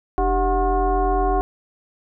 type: tone with frequency modulation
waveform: sine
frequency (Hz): 389.1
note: G4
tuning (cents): -13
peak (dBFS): -16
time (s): 0.18-1.41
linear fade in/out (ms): 0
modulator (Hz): 345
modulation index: 1.6
effects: none